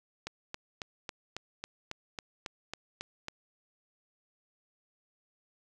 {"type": "click train", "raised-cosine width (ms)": 0.2, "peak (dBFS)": -20, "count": 12, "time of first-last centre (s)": [0.27, 3.284], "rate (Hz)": 3.65, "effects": []}